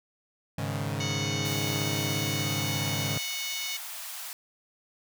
sawtooth chord, Ab suspended fourth, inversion none, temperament equal, 103.83 / 138.59 / 155.56 Hz, Ab2 / Db3 / Eb3, 0 / 0 / 0 cents, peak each -29 / -29 / -31 dBFS, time 0.58-3.18 s, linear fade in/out 5 ms
harmonic tone, 736 Hz, F#5, 9 cents flat, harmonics 3 / 4 / 5 / 6 / 7 / 8 / 9, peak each -37 / -38 / -39 / -41 / -44 / -41 / -42 dBFS, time 1-3.77 s, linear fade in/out 5 ms
white high-pass noise, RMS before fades -39 dBFS, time 1.45-4.33 s, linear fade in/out 0 ms, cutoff 620 Hz, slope 96 dB/octave
effects none

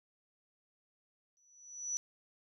sine tone with exponential growth, 5920 Hz, F#8, in tune, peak -31 dBFS, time 1.37-1.97 s, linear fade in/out 0 ms, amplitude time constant 130 ms, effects none

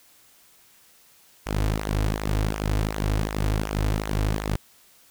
sawtooth tone with flanger, 52.2 Hz, G#1, 10 cents sharp, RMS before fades -25 dBFS, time 1.46-4.56 s, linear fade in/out 5 ms, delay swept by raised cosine 0.21 to 5.41 ms, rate 2.7 Hz, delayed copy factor -0.65, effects white hiss -56 dBFS RMS until 5.1 s

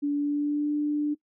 sine tone with pitch glide, 288.5 to 295.9 Hz, D4 to D4, -31 to +13 cents, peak -23 dBFS, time 0.02-1.15 s, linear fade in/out 20 ms, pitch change +44 cents, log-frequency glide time 0.14-0.72 s, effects noise-tail reverb RT60 0.1 s tail -21 dB re dry

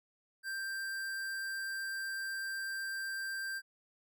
sine tone with hard clipping, 1577 Hz, G6, 10 cents sharp, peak -38 dBFS, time 0.43-3.62 s, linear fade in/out 50 ms, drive 17 dB, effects none

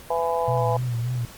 harmonic tone, 167 Hz, E3, 23 cents sharp, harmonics 3 / 4 / 5 / 6, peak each -25 / -27 / -26 / -29 dBFS, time 0.1-0.77 s, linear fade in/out 5 ms
sine tone with vibrato, 120.9 Hz, B2, 36 cents flat, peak -23 dBFS, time 0.48-1.25 s, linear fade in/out 0 ms, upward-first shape sine, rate 3.5 Hz, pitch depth 67 cents each way
effects pink hiss -44 dBFS RMS until 1.37 s + Opus 48 kbps

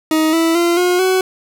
40% pulse tone with pitch steps, 314.7 / 328.6 / 343.2 / 358.4 / 374.2 Hz, D#4 / E4 / F4 / F4 / F#4, +20 / -5 / -30 / +45 / +20 cents, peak -11 dBFS, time 0.11-1.21 s, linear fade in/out 2 ms, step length 220 ms, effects none

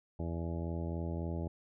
harmonic tone, 83.6 Hz, E2, 25 cents sharp, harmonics 1 / 2 / 3 / 4 / 5 / 6 / 7 / 8 / 10, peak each -37 / -40 / -45 / -44 / -48 / -52 / -48 / -52 / -53 dBFS, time 0.19-1.48 s, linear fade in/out 5 ms, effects none

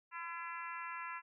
harmonic tone, 338.2 Hz, E4, 44 cents sharp, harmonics 3 / 4 / 5 / 6 / 7 / 8, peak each -45 / -47 / -49 / -51 / -52 / -53 dBFS, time 0.11-1.22 s, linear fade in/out 50 ms, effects none

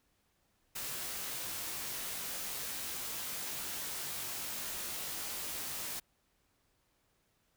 white noise with comb filter, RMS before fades -40 dBFS, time 0.75-6 s, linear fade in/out 10 ms, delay 18 ms, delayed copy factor -0.65, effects pink hiss -75 dBFS RMS until 7.56 s

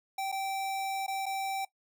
square tone with dropouts, 777 Hz, G5, 16 cents flat, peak -32 dBFS, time 0.18-1.65 s, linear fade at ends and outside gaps 5 ms, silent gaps 0.318-0.324 / 1.065-1.079 / 1.258-1.263 s, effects noise-tail reverb RT60 0.1 s tail -19 dB re dry

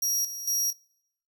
sawtooth tone with tremolo, 5680 Hz, F8, 28 cents sharp, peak -22 dBFS, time 0.02-0.73 s, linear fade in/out 5 ms, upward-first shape square, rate 2.2 Hz, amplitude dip 70%
violet noise with exponential growth, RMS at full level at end -39 dBFS, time 0.03-0.19 s, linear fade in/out 0 ms, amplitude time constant 34 ms
effects noise-tail reverb RT60 0.8 s tail -25 dB re dry

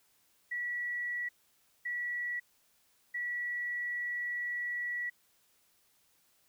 sine tone bursts at uneven times, 1940 Hz, B6, 31 cents flat, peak -33 dBFS, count 3, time 0.51-1.29 / 1.85-2.4 / 3.14-5.1 s, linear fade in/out 10 ms, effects white hiss -70 dBFS RMS until 6.48 s

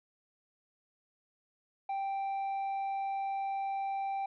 sine tone with tanh clipping, 784 Hz, G5, in tune, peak -33 dBFS, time 1.89-4.26 s, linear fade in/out 5 ms, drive 4 dB, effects none

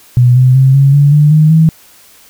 sine tone with pitch steps, 123.3 / 128.02 / 132.92 / 138 / 143.28 / 148.76 / 154.45 / 160.36 Hz, B2 / C3 / C3 / C#3 / D3 / D3 / D#3 / E3, -2 / -37 / +28 / -7 / -42 / +23 / -12 / -47 cents, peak -3 dBFS, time 0.17-1.69 s, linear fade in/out 0 ms, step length 190 ms, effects white hiss -42 dBFS RMS until 2.29 s

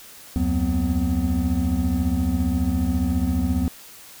triangle tone cluster, 72.7 / 87.3 / 183.6 / 235.4 / 253.5 Hz, D2 / F2 / F#3 / A#3 / B3, -17 / 0 / -13 / +17 / +45 cents, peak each -22 / -24 / -25 / -29 / -22 dBFS, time 0.36-3.68 s, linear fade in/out 0 ms, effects white hiss -44 dBFS RMS until 4.2 s

